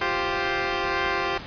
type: chord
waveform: 10% pulse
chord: F suspended second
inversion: none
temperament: equal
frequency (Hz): 349.2 / 392 / 523.3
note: F4 / G4 / C5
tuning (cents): 0 / 0 / 0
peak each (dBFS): -20 / -18 / -22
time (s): 0.01-1.38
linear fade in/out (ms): 5
effects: pink hiss -38 dBFS RMS until 1.46 s + resampled to 11025 Hz